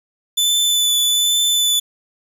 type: tone with vibrato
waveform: sawtooth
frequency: 3500 Hz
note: A7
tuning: 10 cents flat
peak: -11 dBFS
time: 0.37-1.8 s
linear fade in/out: 10 ms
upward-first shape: triangle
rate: 1.2 Hz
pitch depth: 16 cents each way
effects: 7-bit